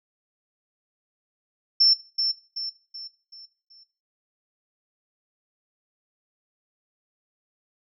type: tone with echo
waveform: sine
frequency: 5370 Hz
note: E8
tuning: 31 cents sharp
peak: -13 dBFS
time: 1.8-1.94 s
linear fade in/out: 10 ms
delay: 380 ms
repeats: 5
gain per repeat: -7 dB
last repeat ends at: 3.84 s
effects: noise-tail reverb RT60 0.4 s tail -20 dB re dry